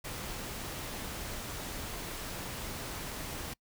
pink noise, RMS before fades -40 dBFS, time 0.04-3.54 s, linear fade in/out 10 ms, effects noise-tail reverb RT60 0.1 s tail -26 dB re dry

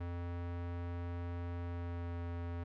square tone with pitch glide, 86.9 to 86.05 Hz, F2 to F2, -8 to -25 cents, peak -39 dBFS, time 0-2.64 s, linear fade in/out 10 ms, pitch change -17 cents, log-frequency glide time 1.6-2.21 s, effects low-pass 2000 Hz 12 dB/octave

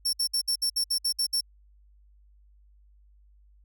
sawtooth tone bursts, 5440 Hz, F8, 46 cents flat, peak -21 dBFS, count 10, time 0.05-1.41 s, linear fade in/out 10 ms, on 82 ms, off 60 ms, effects added 50 Hz sine -55 dBFS peak until 3.64 s

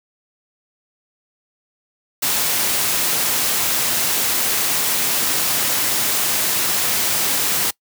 white noise, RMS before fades -19 dBFS, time 2.22-7.71 s, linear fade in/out 10 ms, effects noise-tail reverb RT60 0.1 s tail -23 dB re dry + high-pass 100 Hz 12 dB/octave

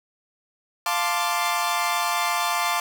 sawtooth chord, D minor seventh, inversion first, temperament equal, 698.5 / 880 / 1046.5 / 1174.7 Hz, F5 / A5 / C6 / D6, 0 / 0 / 0 / 0 cents, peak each -24 / -24 / -24 / -23 dBFS, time 0.86-2.8 s, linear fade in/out 2 ms, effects none

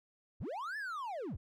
triangle linear two-way sweep, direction up then down, 38.89 to 1776 to 38.89 Hz, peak -36 dBFS, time 0.4-1.37 s, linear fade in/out 10 ms, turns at 0.77 s, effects none

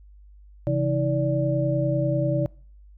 sine tone cluster, 135.2 / 165.4 / 319.5 / 581 Hz, C#3 / E3 / D#4 / D5, -43 / +6 / +46 / -19 cents, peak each -23 / -31 / -28 / -25 dBFS, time 0.67-2.46 s, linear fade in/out 0 ms, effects noise-tail reverb RT60 0.5 s tail -24 dB re dry + added 50 Hz sine -46 dBFS peak until 2.97 s

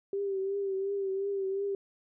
sine tone with vibrato, 392 Hz, G4, in tune, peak -29 dBFS, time 0.13-1.75 s, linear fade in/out 2 ms, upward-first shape triangle, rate 2.8 Hz, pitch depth 51 cents each way, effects none

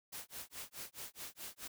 white noise with tremolo, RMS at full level -45 dBFS, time 0.12-1.68 s, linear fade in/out 10 ms, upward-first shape sine, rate 4.7 Hz, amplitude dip 100%, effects none

